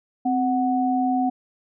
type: tone pair together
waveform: sine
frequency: 259.4 / 740 Hz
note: C4 / F#5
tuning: -15 / 0 cents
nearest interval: octave + tritone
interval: 1815 cents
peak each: -21 / -22 dBFS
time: 0.25-1.3 s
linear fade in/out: 10 ms
effects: none